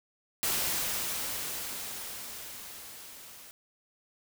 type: noise with level ramp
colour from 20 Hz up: white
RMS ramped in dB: -29 to -50 dBFS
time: 0.43-3.51 s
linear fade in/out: 0 ms
effects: none